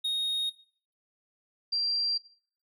triangle / sine tone pair in turn, 3729 / 4731 Hz, A#7 / D8, 0 / +12 cents, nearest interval major third, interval 412 cents, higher second, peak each -25 / -26 dBFS, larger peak first, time 0.04-0.5 / 1.72-2.18 s, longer neither, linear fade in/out 10 ms, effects noise-tail reverb RT60 0.5 s tail -19 dB re dry

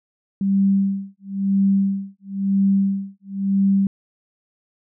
sine tone with tremolo, 196 Hz, G3, in tune, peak -13 dBFS, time 0.41-3.87 s, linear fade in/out 2 ms, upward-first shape sine, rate 0.99 Hz, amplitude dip 100%, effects none

